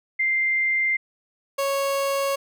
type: tone pair in turn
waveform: sine / 30% pulse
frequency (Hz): 2093 / 552.4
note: C7 / C#5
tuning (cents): 0 / -6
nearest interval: octave + major seventh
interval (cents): 2306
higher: first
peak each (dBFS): -19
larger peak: neither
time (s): 0.19-0.97 / 1.58-2.36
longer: neither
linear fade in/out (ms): 10
effects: none